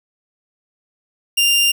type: tone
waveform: sawtooth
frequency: 2794 Hz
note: F7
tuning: in tune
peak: -9 dBFS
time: 1.37-1.72 s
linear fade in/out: 10 ms
effects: 8-bit